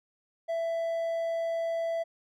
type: tone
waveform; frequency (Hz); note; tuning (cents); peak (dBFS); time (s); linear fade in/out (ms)
triangle; 664; E5; +12; -26; 0.48-2.04; 20
effects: none